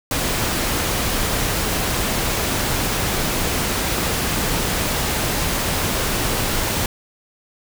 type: noise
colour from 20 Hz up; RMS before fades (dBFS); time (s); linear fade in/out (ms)
pink; -21; 0.11-6.86; 2
effects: none